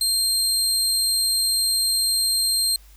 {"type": "tone", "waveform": "25% pulse", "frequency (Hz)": 4186, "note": "C8", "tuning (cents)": 0, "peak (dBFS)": -14, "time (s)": [0.01, 2.76], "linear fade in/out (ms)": 2, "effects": ["added 50 Hz sine -46 dBFS peak until 2.96 s", "white hiss -55 dBFS RMS until 2.96 s"]}